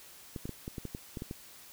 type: clicks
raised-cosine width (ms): 3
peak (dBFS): -25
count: 10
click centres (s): 0.362 / 0.455 / 0.493 / 0.679 / 0.782 / 0.853 / 0.949 / 1.172 / 1.221 / 1.311
effects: white hiss -53 dBFS RMS until 1.72 s